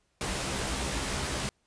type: noise with comb filter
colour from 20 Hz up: pink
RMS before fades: -32 dBFS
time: 0.21-1.49 s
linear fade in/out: 0 ms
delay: 15 ms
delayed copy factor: +0.7
effects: pink hiss -73 dBFS RMS until 1.66 s + resampled to 22050 Hz